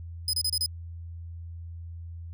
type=tone bursts; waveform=sawtooth; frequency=5030 Hz; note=D#8; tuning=18 cents sharp; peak=-22 dBFS; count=5; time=0.28-0.661 s; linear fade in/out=2 ms; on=53 ms; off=29 ms; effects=added 84 Hz sine -37 dBFS peak until 2.33 s